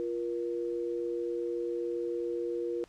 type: tone pair together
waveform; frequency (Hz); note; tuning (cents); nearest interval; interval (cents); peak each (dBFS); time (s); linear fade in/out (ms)
sine; 348 / 475.4; F4 / A#4; -6 / +34; perfect fourth; 540; -33 / -34; 0-2.84; 0
effects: pink hiss -62 dBFS RMS until 2.88 s + low-pass 8000 Hz 12 dB/octave